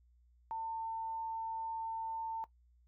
sine tone, 899 Hz, A5, 37 cents sharp, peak -36 dBFS, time 0.51-2.44 s, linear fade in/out 0 ms, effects noise-tail reverb RT60 0.1 s tail -17 dB re dry + added 60 Hz sine -64 dBFS peak until 2.87 s

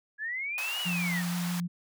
sine linear two-way sweep, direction up then down, 1661.2 to 2960 to 1734 Hz, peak -31 dBFS, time 0.18-1.24 s, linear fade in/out 50 ms, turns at 0.81 s
pink high-pass noise, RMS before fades -39 dBFS, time 0.58-1.6 s, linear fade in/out 0 ms, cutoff 750 Hz, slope 24 dB/octave
sine tone with vibrato, 175.1 Hz, F3, 5 cents sharp, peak -29 dBFS, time 0.85-1.68 s, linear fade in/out 20 ms, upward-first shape triangle, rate 6.3 Hz, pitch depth 18 cents each way
effects none

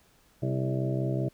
harmonic tone with a mistuned harmonic, 65.1 Hz, C2, 8 cents flat, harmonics 2 / 3 / 4 / 5 / 6 / 7 / 8 / 9 / 10, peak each -28 / -36 / -43 / -34 / -37 / -46 / -48 / -38 / -39 dBFS, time 0.42-1.29 s, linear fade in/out 10 ms, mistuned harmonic 6, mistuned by +24 cents, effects pink hiss -63 dBFS RMS until 1.33 s

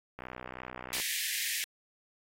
click train, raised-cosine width 0.5 ms, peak -26 dBFS, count 52, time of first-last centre 0.19-1 s, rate 63 Hz
pink high-pass noise, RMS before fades -34 dBFS, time 0.93-1.64 s, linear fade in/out 0 ms, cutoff 1700 Hz, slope 96 dB/octave
effects AAC 48 kbps

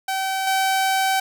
sawtooth tone with level steps, 768 Hz, G5, 36 cents flat, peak -18 / -14 dBFS, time 0.08-1.2 s, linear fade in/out 5 ms, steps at 0.47 s, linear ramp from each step 2 ms, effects none

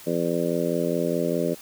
harmonic tone, 84.9 Hz, F2, 48 cents flat, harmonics 2 / 3 / 4 / 5 / 6 / 7, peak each -29 / -29 / -29 / -29 / -29 / -29 dBFS, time 0.06-1.55 s, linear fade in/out 20 ms, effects white hiss -45 dBFS RMS until 1.61 s

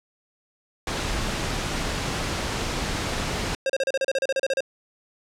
pink noise, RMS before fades -27 dBFS, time 0.87-3.55 s, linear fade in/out 2 ms
square tone bursts, 536 Hz, C5, 42 cents sharp, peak -21 dBFS, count 14, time 3.66-4.606 s, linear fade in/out 2 ms, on 36 ms, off 34 ms
effects low-pass 7000 Hz 12 dB/octave

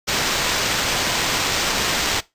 violet noise with sample-and-hold, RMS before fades -21 dBFS, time 0.07-2.21 s, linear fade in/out 20 ms, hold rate 11025 Hz, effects noise-tail reverb RT60 0.2 s tail -19 dB re dry + resampled to 32000 Hz

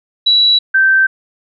sine tone pair in turn, 3921 / 1556 Hz, B7 / G6, -13 / -13 cents, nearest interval octave + major third, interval 1600 cents, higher first, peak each -7 dBFS, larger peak neither, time 0.26-0.59 / 0.74-1.07 s, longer neither, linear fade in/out 10 ms, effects none

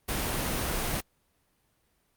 pink noise, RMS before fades -30 dBFS, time 0.08-1.01 s, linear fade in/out 10 ms, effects pink hiss -71 dBFS RMS until 2.16 s + Opus 32 kbps

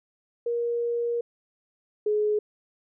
sine tone pair in turn, 472.6 / 421.8 Hz, A#4 / G#4, +24 / +27 cents, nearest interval major second, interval 197 cents, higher first, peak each -24 / -21 dBFS, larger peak second, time 0.46-1.21 / 2.06-2.39 s, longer first, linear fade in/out 5 ms, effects none

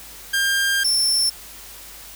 sawtooth tone pair in turn, 1600 / 5382 Hz, G6 / E8, +35 / +35 cents, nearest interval octave + major sixth, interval 2100 cents, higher second, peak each -14 dBFS, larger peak neither, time 0.33-0.84 / 0.84-1.3 s, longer first, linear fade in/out 10 ms, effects added 50 Hz sine -49 dBFS peak until 2.15 s + white hiss -40 dBFS RMS until 2.15 s

